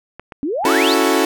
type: clicks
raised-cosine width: 0.5 ms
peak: -18 dBFS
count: 3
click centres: 0.196 / 0.322 / 0.643 s
type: exponential sweep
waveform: sine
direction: up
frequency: 261.6 to 4699 Hz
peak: -18 dBFS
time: 0.43-0.94 s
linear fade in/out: 0 ms
type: chord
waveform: sawtooth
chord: F# minor seventh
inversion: second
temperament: equal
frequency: 277.2 / 329.6 / 370 / 440 Hz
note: C#4 / E4 / F#4 / A4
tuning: 0 / 0 / 0 / 0 cents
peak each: -15 dBFS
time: 0.65-1.25 s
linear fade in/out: 2 ms
effects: none